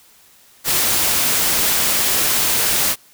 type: noise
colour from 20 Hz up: white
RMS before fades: -17 dBFS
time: 0.64-2.96 s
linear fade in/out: 50 ms
effects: white hiss -50 dBFS RMS until 3.13 s